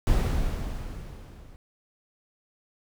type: noise with level ramp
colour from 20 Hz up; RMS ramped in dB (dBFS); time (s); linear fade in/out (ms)
brown; -21 to -48; 0.07-1.56; 0
effects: none